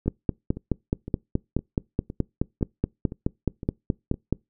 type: two click trains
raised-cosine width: 3 ms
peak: -21 / -9 dBFS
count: 9 / 21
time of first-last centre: 0.06-4.142 / 0.08-4.326 s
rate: 1.96 / 4.71 Hz
effects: noise-tail reverb RT60 0.2 s tail -25 dB re dry